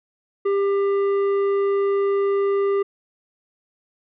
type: tone with tanh clipping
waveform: triangle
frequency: 397.7 Hz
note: G4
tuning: 25 cents sharp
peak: -19 dBFS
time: 0.45-2.83 s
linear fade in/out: 10 ms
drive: 13 dB
effects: none